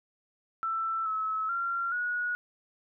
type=tone with pitch steps; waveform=sine; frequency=1331 / 1295 / 1377 / 1456 Hz; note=E6 / E6 / F6 / F#6; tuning=+16 / -31 / -25 / -28 cents; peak=-28 dBFS; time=0.63-2.35 s; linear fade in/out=0 ms; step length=430 ms; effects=none